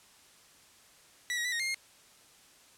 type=tone with pitch steps; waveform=sawtooth; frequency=1953 / 1898 / 1978 / 1865 / 2118 / 2135 Hz; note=B6 / A#6 / B6 / A#6 / C7 / C7; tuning=-20 / +31 / +2 / 0 / +21 / +34 cents; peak=-27 dBFS; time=1.3-1.744 s; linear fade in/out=0 ms; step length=74 ms; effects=white hiss -59 dBFS RMS until 2.77 s + low-pass 10000 Hz 12 dB/octave